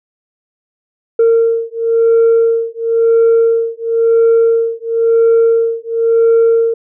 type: beating tone pair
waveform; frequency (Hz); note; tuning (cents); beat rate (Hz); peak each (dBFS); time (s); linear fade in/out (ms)
sine; 457.8 / 458.77; A#4 / A#4; -31 / -28; 0.97; -10; 1.19-6.74; 5
effects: tanh soft clip ceiling -4 dBFS